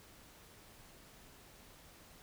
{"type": "silence", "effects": ["pink hiss -59 dBFS RMS until 2.22 s"]}